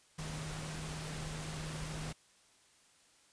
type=tone in noise; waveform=sine; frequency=155.56 Hz; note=D#3; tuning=in tune; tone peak=-42 dBFS; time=0.18-2.13 s; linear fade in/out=10 ms; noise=pink; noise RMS=-44 dBFS; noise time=0.18-2.13 s; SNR=-1 dB; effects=white hiss -66 dBFS RMS until 3.32 s + resampled to 22050 Hz